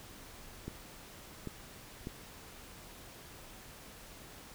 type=clicks; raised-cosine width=3 ms; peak=-26 dBFS; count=3; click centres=0.68 / 1.473 / 2.071 s; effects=pink hiss -52 dBFS RMS until 4.54 s